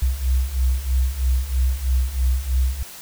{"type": "beating tone pair", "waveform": "sine", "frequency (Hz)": [62.2, 65.3], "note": ["B1", "C2"], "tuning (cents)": [13, -3], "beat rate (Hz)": 3.1, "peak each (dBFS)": [-22, -19], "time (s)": [0.02, 2.83], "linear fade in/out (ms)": 5, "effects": ["white hiss -39 dBFS RMS until 3.01 s"]}